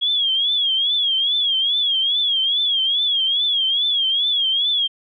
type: tone with vibrato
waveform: sine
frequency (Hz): 3307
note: G#7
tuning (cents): -8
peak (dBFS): -16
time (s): 0.01-4.88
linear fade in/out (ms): 20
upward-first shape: triangle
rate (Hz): 2.4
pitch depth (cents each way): 130
effects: none